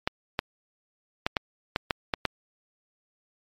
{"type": "clicks", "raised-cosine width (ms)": 0.3, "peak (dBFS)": -8, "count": 8, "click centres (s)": [0.075, 0.391, 1.265, 1.368, 1.761, 1.908, 2.138, 2.253], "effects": ["MP3 96 kbps"]}